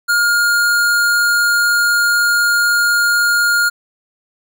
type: tone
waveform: square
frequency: 1418 Hz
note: F6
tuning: 26 cents sharp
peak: -12 dBFS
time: 0.08-3.7 s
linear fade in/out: 20 ms
effects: none